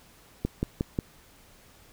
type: click train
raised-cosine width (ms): 3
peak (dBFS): -13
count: 4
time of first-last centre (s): 0.45-0.989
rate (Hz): 5.57
effects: pink hiss -56 dBFS RMS until 1.92 s